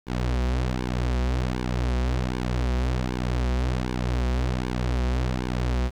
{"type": "tone with flanger", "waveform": "sawtooth", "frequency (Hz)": 62.2, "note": "B1", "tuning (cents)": 13, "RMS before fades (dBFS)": -25, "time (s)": [0.06, 5.91], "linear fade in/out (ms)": 50, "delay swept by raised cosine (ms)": [1.5, 6.9], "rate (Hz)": 1.3, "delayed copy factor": -0.95, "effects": ["low-pass 6000 Hz 12 dB/octave", "8-bit"]}